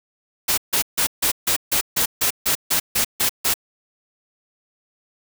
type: noise bursts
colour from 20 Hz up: white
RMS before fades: -19 dBFS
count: 13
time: 0.48-3.541 s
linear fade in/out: 10 ms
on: 97 ms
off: 150 ms
effects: none